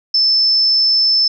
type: tone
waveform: sine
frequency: 5274 Hz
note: E8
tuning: in tune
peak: -10 dBFS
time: 0.14-1.28 s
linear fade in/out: 5 ms
effects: none